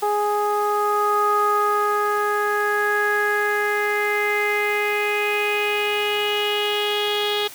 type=tone with low-pass filter sweep; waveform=sawtooth; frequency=415.3 Hz; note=G#4; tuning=in tune; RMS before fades=-21 dBFS; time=0.02-7.48 s; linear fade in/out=10 ms; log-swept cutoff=1000 to 3500 Hz; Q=6; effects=white hiss -40 dBFS RMS until 7.54 s + high-pass 80 Hz 12 dB/octave